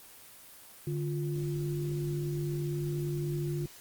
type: tone pair together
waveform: sine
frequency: 146.86 / 349.3 Hz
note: D3 / F4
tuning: 0 / 0 cents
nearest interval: octave + minor third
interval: 1500 cents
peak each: -31 / -36 dBFS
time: 0.87-3.66 s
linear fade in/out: 2 ms
effects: white hiss -52 dBFS RMS until 3.8 s + Opus 24 kbps